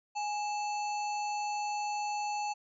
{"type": "harmonic tone with a mistuned harmonic", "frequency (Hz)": 880, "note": "A5", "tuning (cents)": 0, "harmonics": [1, 3, 5, 7, 8], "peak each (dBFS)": [-32, -42, -46, -49, -50], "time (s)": [0.15, 2.54], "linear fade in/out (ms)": 20, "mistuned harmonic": 1, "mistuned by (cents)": -96, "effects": []}